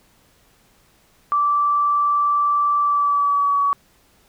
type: tone with pitch glide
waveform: sine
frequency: 1165 to 1131.8 Hz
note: D6 to C#6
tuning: -14 to +36 cents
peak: -15 dBFS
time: 1.32-3.73 s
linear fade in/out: 0 ms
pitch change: -50 cents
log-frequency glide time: 2.81-3.62 s
effects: pink hiss -57 dBFS RMS until 4.28 s